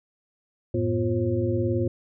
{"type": "tone cluster", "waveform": "sine", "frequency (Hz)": [92.5, 111, 246.9, 351.1, 536], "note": ["F#2", "A2", "B3", "F4", "C5"], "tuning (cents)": [0, 16, 0, 9, 42], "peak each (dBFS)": [-31, -26, -30, -26, -31], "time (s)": [0.74, 1.88], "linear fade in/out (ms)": 5, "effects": []}